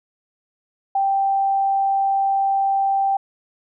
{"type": "tone", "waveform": "sine", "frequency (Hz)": 784, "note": "G5", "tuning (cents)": 0, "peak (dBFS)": -16, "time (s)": [0.95, 3.17], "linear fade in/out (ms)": 5, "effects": []}